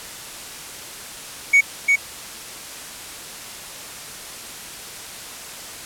triangle tone with echo, 2236 Hz, C#7, 14 cents sharp, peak -8 dBFS, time 1.53-1.61 s, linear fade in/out 10 ms, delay 350 ms, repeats 1, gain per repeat -3 dB, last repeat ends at 1.96 s, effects white hiss -35 dBFS RMS until 5.85 s + low-pass 11000 Hz 12 dB/octave

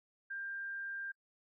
sine tone, 1592 Hz, G6, 26 cents sharp, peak -39 dBFS, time 0.3-1.12 s, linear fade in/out 10 ms, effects noise-tail reverb RT60 0.1 s tail -25 dB re dry

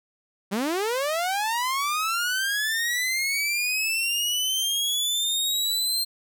sawtooth linear sweep, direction up, 185 to 4186 Hz, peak -20 dBFS, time 0.51-6.05 s, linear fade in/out 20 ms, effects none

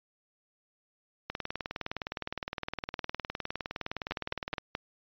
two click trains, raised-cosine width 0.3 ms, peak -18 / -16 dBFS, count 65 / 4, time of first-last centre 1.3-4.582 / 4.11-4.751 s, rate 19.5 / 4.68 Hz, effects resampled to 11025 Hz

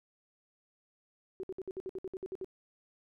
sine tone bursts, 377.4 Hz, F#4, 34 cents sharp, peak -36 dBFS, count 12, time 1.4-2.445 s, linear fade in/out 0 ms, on 33 ms, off 59 ms, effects none

